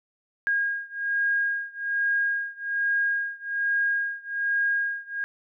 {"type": "beating tone pair", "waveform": "sine", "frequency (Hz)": [1628, 1629.2], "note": ["G#6", "G#6"], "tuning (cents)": [-35, -34], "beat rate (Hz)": 1.2, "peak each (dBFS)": [-26, -27], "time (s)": [0.47, 5.24], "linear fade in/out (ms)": 0, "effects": []}